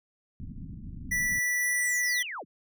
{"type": "low-pass noise", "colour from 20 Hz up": "pink", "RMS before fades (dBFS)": -40, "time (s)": [0.4, 1.39], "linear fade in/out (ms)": 0, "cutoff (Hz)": 270, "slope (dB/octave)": 48}
{"type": "tone", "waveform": "square", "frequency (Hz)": 1964, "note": "B6", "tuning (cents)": -10, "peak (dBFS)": -26, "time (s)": [1.11, 2.23], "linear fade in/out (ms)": 10}
{"type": "linear sweep", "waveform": "sine", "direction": "down", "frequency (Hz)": [11840, 81.8], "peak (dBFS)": -34, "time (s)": [1.59, 2.45], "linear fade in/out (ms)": 50}
{"effects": []}